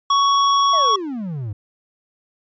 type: tone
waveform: square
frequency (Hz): 1117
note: C#6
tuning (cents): +13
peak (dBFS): -14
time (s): 0.1-0.96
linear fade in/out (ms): 5
type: exponential sweep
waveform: triangle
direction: down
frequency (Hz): 700 to 96.9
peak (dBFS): -22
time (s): 0.73-1.53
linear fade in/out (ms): 5
effects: resampled to 16000 Hz